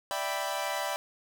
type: chord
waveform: sawtooth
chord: E minor seventh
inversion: third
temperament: equal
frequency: 587.3 / 659.3 / 784 / 987.8 Hz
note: D5 / E5 / G5 / B5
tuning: 0 / 0 / 0 / 0 cents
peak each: -32 / -33 / -32 / -32 dBFS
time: 0.11-0.96 s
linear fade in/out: 0 ms
effects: none